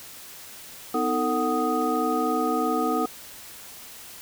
sine tone cluster, 250.7 / 313.8 / 449.2 / 743 / 1247 Hz, B3 / D#4 / A4 / F#5 / D#6, +26 / +15 / +36 / +7 / +3 cents, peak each -28 dBFS, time 0.94-3.06 s, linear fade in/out 5 ms, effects white hiss -43 dBFS RMS until 4.21 s

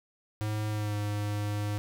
square tone with pitch glide, 106.8 to 103.82 Hz, G#2 to G#2, +49 to 0 cents, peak -30 dBFS, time 0.41-1.78 s, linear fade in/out 0 ms, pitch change -49 cents, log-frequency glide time 0.69-0.96 s, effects none

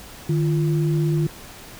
sine tone pair together, 152.62 / 343.4 Hz, D#3 / F4, -33 / -29 cents, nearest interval octave + major second, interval 1404 cents, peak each -18 / -25 dBFS, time 0.29-1.27 s, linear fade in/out 5 ms, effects pink hiss -41 dBFS RMS until 1.79 s

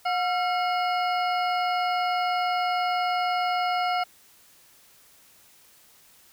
harmonic tone with a mistuned harmonic, 722 Hz, F#5, 43 cents flat, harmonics 1 / 2 / 3 / 4 / 6 / 7, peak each -24 / -30 / -34 / -36 / -40 / -41 dBFS, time 0.05-4.04 s, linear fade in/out 10 ms, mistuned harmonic 2, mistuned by -95 cents, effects white hiss -56 dBFS RMS until 6.32 s

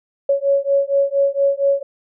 sine beating tone pair, 554.4 / 558.7 Hz, C#5 / C#5, 0 / +13 cents, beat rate 4.3 Hz, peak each -17 dBFS, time 0.29-1.83 s, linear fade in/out 5 ms, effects none

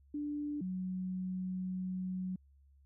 sine tone pair in turn, 293.7 / 185.02 Hz, D4 / F#3, 0 / 0 cents, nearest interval minor sixth, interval 800 cents, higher first, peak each -35 / -35 dBFS, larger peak neither, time 0.14-0.61 / 0.61-2.36 s, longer second, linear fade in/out 5 ms, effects added 69 Hz sine -61 dBFS peak until 2.85 s

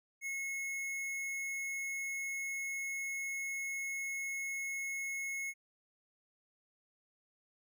sine tone with hard clipping, 2178 Hz, C#7, 31 cents flat, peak -38 dBFS, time 0.21-5.54 s, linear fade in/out 50 ms, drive 14 dB, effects none

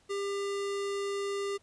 square tone, 399.5 Hz, G4, 33 cents sharp, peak -32 dBFS, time 0.09-1.58 s, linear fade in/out 20 ms, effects pink hiss -66 dBFS RMS until 1.62 s + resampled to 22050 Hz

